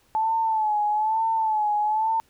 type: tone with vibrato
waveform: sine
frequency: 867 Hz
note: A5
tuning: 26 cents flat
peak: -20 dBFS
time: 0.15-2.2 s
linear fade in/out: 0 ms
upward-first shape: sine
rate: 1.1 Hz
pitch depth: 65 cents each way
effects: pink hiss -62 dBFS RMS until 2.29 s